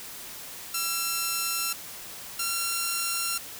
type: tone pair in turn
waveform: 5% pulse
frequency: 1350 / 1369.6 Hz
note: E6 / F6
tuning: +41 / -34 cents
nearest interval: unison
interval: 25 cents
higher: second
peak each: -15 dBFS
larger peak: neither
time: 0.74-1.73 / 2.39-3.38 s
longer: neither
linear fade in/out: 5 ms
effects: white hiss -41 dBFS RMS until 3.59 s